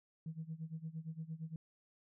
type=tone with tremolo; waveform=sine; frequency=160.5 Hz; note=E3; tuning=46 cents flat; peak=-38 dBFS; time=0.26-1.56 s; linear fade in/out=2 ms; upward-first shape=sine; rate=8.7 Hz; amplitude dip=90%; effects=tanh soft clip ceiling -35 dBFS